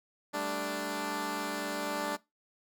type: chord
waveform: 10% pulse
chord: G suspended second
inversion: none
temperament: equal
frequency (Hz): 196 / 220 / 293.7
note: G3 / A3 / D4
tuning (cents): 0 / 0 / 0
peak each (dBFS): -32 / -32 / -26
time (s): 0.33-2.17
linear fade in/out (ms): 20
effects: noise-tail reverb RT60 0.2 s tail -20 dB re dry